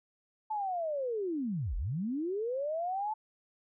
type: linear two-way sweep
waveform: sine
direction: down then up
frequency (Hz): 880 to 35.99 to 880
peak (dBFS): -31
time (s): 0.5-3.14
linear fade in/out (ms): 10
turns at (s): 1.76
effects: none